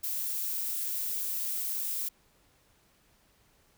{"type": "noise", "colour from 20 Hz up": "violet", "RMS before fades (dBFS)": -33, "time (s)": [0.03, 2.09], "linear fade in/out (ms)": 10, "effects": ["pink hiss -66 dBFS RMS until 3.77 s"]}